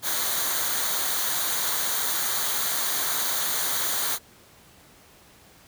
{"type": "noise with comb filter", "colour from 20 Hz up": "white", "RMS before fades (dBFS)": -26, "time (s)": [0.02, 4.19], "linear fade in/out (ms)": 50, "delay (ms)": 0.38, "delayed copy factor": -0.6, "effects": ["pink hiss -53 dBFS RMS until 5.67 s", "high-pass 60 Hz 12 dB/octave"]}